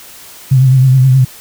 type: tone with vibrato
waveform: sine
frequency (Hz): 130.81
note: C3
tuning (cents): 0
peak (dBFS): -4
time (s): 0.51-1.25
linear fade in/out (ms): 10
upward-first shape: triangle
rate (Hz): 9.5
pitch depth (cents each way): 64
effects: white hiss -35 dBFS RMS until 1.4 s